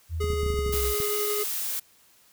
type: linear sweep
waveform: sine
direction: down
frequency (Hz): 83.3 to 61.1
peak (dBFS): -27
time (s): 0.09-0.95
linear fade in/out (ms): 50
type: tone with tremolo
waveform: square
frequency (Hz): 416.7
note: G#4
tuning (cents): +6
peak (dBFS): -27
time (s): 0.2-1.44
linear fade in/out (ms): 10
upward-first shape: triangle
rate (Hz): 11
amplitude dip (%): 25
type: clicks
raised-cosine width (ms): 5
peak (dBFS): -22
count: 12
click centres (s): 0.242 / 0.303 / 0.334 / 0.433 / 0.463 / 0.503 / 0.54 / 0.59 / 0.663 / 0.694 / 0.739 / 1.002
type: noise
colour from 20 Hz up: blue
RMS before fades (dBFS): -30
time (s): 0.72-1.8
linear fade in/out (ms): 10
effects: white hiss -59 dBFS RMS until 2.32 s